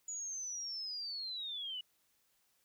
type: linear sweep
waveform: sine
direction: down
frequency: 6900 to 2900 Hz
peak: -39 dBFS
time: 0.08-1.81 s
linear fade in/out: 5 ms
effects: white hiss -75 dBFS RMS until 2.64 s